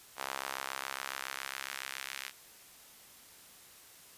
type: tone with high-pass filter sweep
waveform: sawtooth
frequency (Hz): 67.2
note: C2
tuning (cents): +47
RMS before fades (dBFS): -41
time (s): 0.16-2.32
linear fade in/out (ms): 50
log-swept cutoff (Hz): 900 to 2100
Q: 1.2
effects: white hiss -56 dBFS RMS until 4.17 s + resampled to 32000 Hz